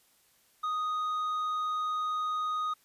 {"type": "tone with tanh clipping", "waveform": "triangle", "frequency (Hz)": 1244.5, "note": "D#6", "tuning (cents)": 0, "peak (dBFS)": -30, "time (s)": [0.63, 2.74], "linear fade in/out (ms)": 10, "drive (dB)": 9, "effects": ["white hiss -66 dBFS RMS until 2.84 s", "resampled to 32000 Hz"]}